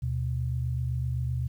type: tone pair together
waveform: sine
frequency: 76.47 / 124.3 Hz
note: D#2 / B2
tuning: -29 / +12 cents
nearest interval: minor sixth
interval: 841 cents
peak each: -31 / -28 dBFS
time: 0.02-1.48 s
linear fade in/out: 10 ms
effects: 10-bit